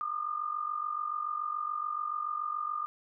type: tone with amplitude modulation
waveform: sine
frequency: 1212 Hz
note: D#6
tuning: 46 cents flat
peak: -28 dBFS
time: 0.01-2.86 s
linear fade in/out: 0 ms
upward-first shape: sine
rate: 47 Hz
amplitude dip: 75%
effects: none